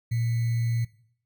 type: tone with sample-and-hold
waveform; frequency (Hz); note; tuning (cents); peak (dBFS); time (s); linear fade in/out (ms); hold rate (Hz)
sine; 116.54; A#2; 0; -23; 0.11-0.85; 10; 2100
effects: noise-tail reverb RT60 0.6 s tail -19 dB re dry